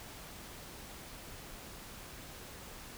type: silence
effects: pink hiss -49 dBFS RMS until 2.97 s